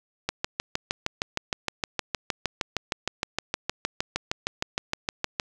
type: click train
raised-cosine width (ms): 0.2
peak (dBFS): -8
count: 34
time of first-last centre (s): 0.29-5.398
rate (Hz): 6.46
effects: none